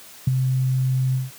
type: tone with ADSR envelope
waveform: sine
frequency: 130 Hz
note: C3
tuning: 11 cents flat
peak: -10 dBFS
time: 0.27-1.31 s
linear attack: 5 ms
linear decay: 13 ms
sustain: -7 dB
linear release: 170 ms
effects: white hiss -44 dBFS RMS until 1.38 s + high-pass 80 Hz 12 dB/octave